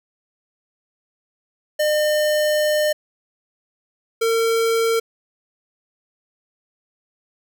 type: tone pair in turn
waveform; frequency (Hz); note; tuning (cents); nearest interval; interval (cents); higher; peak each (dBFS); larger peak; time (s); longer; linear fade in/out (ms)
square; 605 / 455.4; D#5 / A#4; -49 / -40; perfect fourth; 491; first; -17; neither; 1.79-2.93 / 4.21-5; first; 10
effects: none